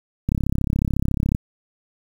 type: click train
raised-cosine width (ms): 5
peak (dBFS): -8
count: 37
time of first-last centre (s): 0.29-1.349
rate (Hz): 34
effects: 7-bit